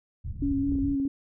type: low-pass noise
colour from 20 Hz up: white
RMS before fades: -33 dBFS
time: 0.24-0.96 s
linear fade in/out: 10 ms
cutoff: 110 Hz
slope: 24 dB/octave
type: tone with vibrato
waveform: sine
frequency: 277.2 Hz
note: C#4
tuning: in tune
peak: -24 dBFS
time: 0.42-1.08 s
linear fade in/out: 5 ms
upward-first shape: square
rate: 4.7 Hz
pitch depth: 19 cents each way
type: clicks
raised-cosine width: 3 ms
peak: -27 dBFS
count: 5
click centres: 0.72 / 0.754 / 0.787 / 1 / 1.053 s
effects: none